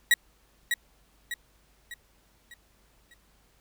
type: tone with echo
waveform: 35% pulse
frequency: 1912 Hz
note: A#6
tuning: 43 cents sharp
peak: -15 dBFS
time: 0.11-0.14 s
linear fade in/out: 2 ms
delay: 600 ms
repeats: 5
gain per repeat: -7 dB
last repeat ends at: 3.14 s
effects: added 50 Hz sine -65 dBFS peak until 3.6 s + pink hiss -65 dBFS RMS until 3.6 s